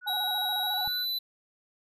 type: tone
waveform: sine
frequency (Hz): 1470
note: F#6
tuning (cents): -12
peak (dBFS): -38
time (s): 0.01-1.06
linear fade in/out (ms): 50
type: tone with vibrato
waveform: sine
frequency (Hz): 787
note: G5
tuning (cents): +7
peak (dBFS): -32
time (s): 0.06-0.88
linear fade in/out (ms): 10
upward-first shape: square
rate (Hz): 14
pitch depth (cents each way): 96
type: tone with pitch glide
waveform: square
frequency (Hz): 3859 to 3993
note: B7 to B7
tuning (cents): -41 to +18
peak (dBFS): -29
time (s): 0.07-1.19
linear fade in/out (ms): 10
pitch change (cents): +59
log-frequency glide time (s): 0.63-0.95
type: click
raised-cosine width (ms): 5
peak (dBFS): -34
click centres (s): 0.876
effects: none